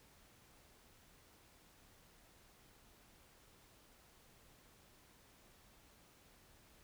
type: silence
effects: pink hiss -66 dBFS RMS until 6.83 s